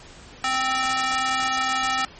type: tone with high-pass filter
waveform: square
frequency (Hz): 261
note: C4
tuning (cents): -4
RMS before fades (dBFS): -23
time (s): 0.44-2.05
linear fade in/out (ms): 2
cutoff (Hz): 1100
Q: 1.2
effects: pink hiss -45 dBFS RMS until 2.19 s + MP3 32 kbps